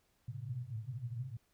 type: band-pass noise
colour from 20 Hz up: pink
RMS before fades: -42 dBFS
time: 0.28-1.37 s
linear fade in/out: 5 ms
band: 110 to 130 Hz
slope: 96 dB/octave
effects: pink hiss -75 dBFS RMS until 1.53 s